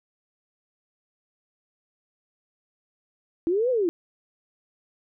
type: linear two-way sweep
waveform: sine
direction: up then down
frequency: 320.6 to 523.3 to 320.6 Hz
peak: -20 dBFS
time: 3.47-3.89 s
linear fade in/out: 0 ms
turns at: 3.7 s
effects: none